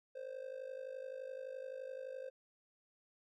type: tone with amplitude modulation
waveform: triangle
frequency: 523.3 Hz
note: C5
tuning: in tune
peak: -38 dBFS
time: 0.15-2.3 s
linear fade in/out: 10 ms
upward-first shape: sine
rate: 51.7 Hz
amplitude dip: 80%
effects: none